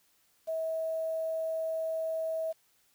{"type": "tone with quantisation", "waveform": "sine", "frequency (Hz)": 645, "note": "E5", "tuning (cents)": -38, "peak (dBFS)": -30, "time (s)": [0.47, 2.53], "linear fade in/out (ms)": 20, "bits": 9, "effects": ["white hiss -69 dBFS RMS until 2.94 s"]}